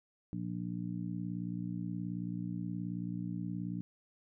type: harmonic tone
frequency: 58.7 Hz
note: A#1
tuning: 13 cents sharp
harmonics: 2 / 3 / 4 / 5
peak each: -42 / -38 / -45 / -43 dBFS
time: 0.33-3.81 s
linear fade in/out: 0 ms
effects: none